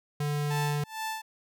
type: tone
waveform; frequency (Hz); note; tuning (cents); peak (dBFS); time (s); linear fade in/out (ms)
square; 146.83; D3; 0; -28; 0.2-0.84; 5
type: tone with tremolo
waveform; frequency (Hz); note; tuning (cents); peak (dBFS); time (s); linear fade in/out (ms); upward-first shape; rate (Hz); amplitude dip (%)
sawtooth; 880; A5; 0; -27; 0.5-1.22; 10; sine; 2.2; 95
effects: none